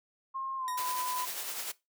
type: tone with pitch glide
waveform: sine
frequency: 1068 to 1002.3 Hz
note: C6 to B5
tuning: +35 to +25 cents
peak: -33 dBFS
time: 0.34-1.26 s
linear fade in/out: 20 ms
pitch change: -110 cents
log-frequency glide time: 0.57-0.71 s
type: tone with exponential decay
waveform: 10% pulse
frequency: 1864.7 Hz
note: A#6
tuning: in tune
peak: -28 dBFS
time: 0.68-0.97 s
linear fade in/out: 0 ms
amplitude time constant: 61 ms
type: noise with tremolo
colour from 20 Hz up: white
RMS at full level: -36 dBFS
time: 0.77-1.72 s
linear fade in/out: 10 ms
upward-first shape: sine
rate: 10 Hz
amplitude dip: 40%
effects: noise-tail reverb RT60 0.2 s tail -19 dB re dry + high-pass 400 Hz 12 dB/octave